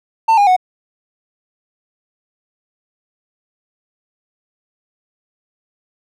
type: tone with pitch steps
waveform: triangle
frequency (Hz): 897 / 813.1 / 737.1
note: A5 / G#5 / F#5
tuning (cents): +33 / -37 / -7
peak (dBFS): -6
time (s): 0.28-0.565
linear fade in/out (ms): 10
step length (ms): 95
effects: none